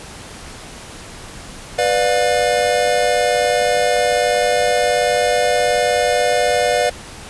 square chord, B diminished, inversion none, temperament just, 493.9 / 592.7 / 711.2 Hz, B4 / D5 / F5, 0 / +16 / +31 cents, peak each -19 dBFS, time 1.78-6.9 s, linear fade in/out 10 ms, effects pink hiss -35 dBFS RMS until 7.29 s + resampled to 24000 Hz

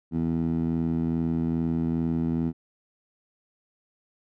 15% pulse tone with band-pass filter, 82.41 Hz, E2, in tune, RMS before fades -26 dBFS, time 0.11-2.53 s, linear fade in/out 50 ms, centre 220 Hz, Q 2, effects none

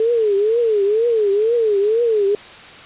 sine tone with vibrato, 434 Hz, A4, 24 cents flat, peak -13 dBFS, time 0-2.35 s, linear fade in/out 2 ms, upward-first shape triangle, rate 2.1 Hz, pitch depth 190 cents each way, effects white hiss -38 dBFS RMS until 2.85 s + resampled to 8000 Hz

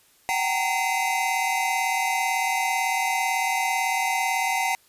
square tone cluster, 756 / 794 / 922 / 2054 / 2553 Hz, F#5 / G5 / A#5 / C7 / D#7, +37 / +22 / -19 / -33 / +44 cents, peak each -28 / -31 / -29 / -28 / -36 dBFS, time 0.29-4.75 s, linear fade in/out 0 ms, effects white hiss -59 dBFS RMS until 4.88 s + resampled to 32000 Hz

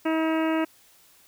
harmonic tone with a mistuned harmonic, 320 Hz, D#4, 49 cents sharp, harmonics 1 / 2 / 3 / 4 / 5 / 6 / 7 / 8 / 9, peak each -23 / -29 / -33 / -35 / -37 / -39 / -40 / -41 / -42 dBFS, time 0.05-0.65 s, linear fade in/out 10 ms, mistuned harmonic 9, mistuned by -38 cents, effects white hiss -57 dBFS RMS until 1.27 s

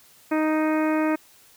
harmonic tone, 311.1 Hz, D#4, in tune, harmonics 1 / 2 / 3 / 4 / 5 / 6 / 7 / 8, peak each -21 / -27 / -31 / -33 / -35 / -37 / -38 / -39 dBFS, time 0.31-1.16 s, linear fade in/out 10 ms, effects white hiss -54 dBFS RMS until 1.56 s

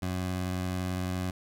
20% pulse tone with vibrato, 91.6 Hz, F#2, 17 cents flat, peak -25 dBFS, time 0.02-1.31 s, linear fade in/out 5 ms, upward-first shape triangle, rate 18 Hz, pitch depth 23 cents each way, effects none

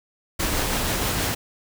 pink noise with tremolo, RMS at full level -23 dBFS, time 0.39-1.35 s, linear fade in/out 10 ms, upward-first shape triangle, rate 6.2 Hz, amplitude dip 25%, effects none

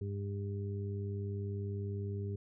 harmonic tone, 100 Hz, G2, 35 cents sharp, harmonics 1 / 2 / 3 / 4, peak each -36 / -45 / -52 / -44 dBFS, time 0.01-2.36 s, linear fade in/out 5 ms, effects none

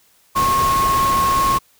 sine tone in noise, 1087 Hz, C#6, 34 cents flat, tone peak -14 dBFS, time 0.35-1.59 s, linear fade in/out 20 ms, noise pink, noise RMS -24 dBFS, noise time 0.35-1.59 s, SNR +7 dB, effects white hiss -56 dBFS RMS until 1.79 s

